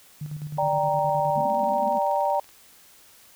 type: tone with tremolo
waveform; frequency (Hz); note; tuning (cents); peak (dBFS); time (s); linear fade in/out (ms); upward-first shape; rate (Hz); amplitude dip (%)
sine; 150; D3; +37; -29; 0.21-1.45; 5; square; 9.6; 55
type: chord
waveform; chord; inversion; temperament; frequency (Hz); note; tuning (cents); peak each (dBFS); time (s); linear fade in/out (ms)
sine; G minor; second; equal; 587.3 / 784 / 932.3; D5 / G5 / Bb5; 0 / 0 / 0; -25; 0.58-2.4; 5
type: band-pass noise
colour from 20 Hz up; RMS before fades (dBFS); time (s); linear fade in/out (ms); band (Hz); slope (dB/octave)
white; -35; 1.36-1.99; 10; 200 to 260; 96
type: click train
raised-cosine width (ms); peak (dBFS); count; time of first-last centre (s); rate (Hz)
0.2; -33; 22; 1.5-2.491; 21.2
effects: white hiss -53 dBFS RMS until 3.35 s